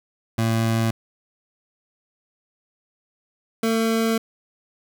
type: tone pair in turn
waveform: 25% pulse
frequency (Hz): 113.3 / 225.3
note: A#2 / A3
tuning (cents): -49 / +41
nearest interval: octave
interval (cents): 1190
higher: second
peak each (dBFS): -15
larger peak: neither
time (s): 0.38-0.91 / 3.63-4.18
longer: second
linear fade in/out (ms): 5
effects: none